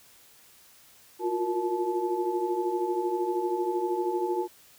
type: tone cluster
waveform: sine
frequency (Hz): 347.3 / 360.1 / 470.2 / 868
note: F4 / F#4 / A#4 / A5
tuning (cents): -10 / -47 / +15 / -24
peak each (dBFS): -33 / -28 / -35 / -32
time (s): 1.19-4.48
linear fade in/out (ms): 50
effects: white hiss -56 dBFS RMS until 4.78 s